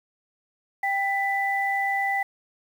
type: tone pair together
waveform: sine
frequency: 788.5 / 1987 Hz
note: G5 / B6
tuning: +10 / +10 cents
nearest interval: octave + major third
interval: 1600 cents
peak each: -25 dBFS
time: 0.83-2.23 s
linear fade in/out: 5 ms
effects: 8-bit